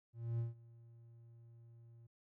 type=tone with ADSR envelope; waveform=triangle; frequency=116.54 Hz; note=A#2; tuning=in tune; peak=-32 dBFS; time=0.13-2.07 s; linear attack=260 ms; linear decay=150 ms; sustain=-23 dB; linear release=8 ms; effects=none